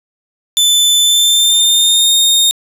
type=tone with pitch glide; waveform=sawtooth; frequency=3520 to 3684 Hz; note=A7 to A#7; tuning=0 to -21 cents; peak=-5 dBFS; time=0.57-2.51 s; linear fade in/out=0 ms; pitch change=+79 cents; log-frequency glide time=1.01-2.14 s; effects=resampled to 32000 Hz + 7-bit